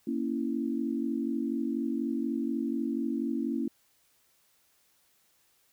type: chord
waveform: sine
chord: A# diminished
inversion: none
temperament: equal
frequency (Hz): 233.1 / 277.2 / 329.6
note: A#3 / C#4 / E4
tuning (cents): 0 / 0 / 0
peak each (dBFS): -32 / -32 / -34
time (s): 0.07-3.68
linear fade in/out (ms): 5
effects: white hiss -68 dBFS RMS until 5.72 s